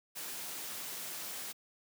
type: noise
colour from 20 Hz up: white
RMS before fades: -42 dBFS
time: 0.15-1.53 s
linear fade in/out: 20 ms
effects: high-pass 150 Hz 12 dB/octave